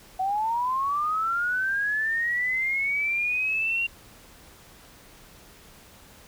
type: linear sweep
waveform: sine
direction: up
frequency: 740 to 2774 Hz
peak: -23 dBFS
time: 0.19-3.87 s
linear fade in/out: 10 ms
effects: pink hiss -51 dBFS RMS until 6.27 s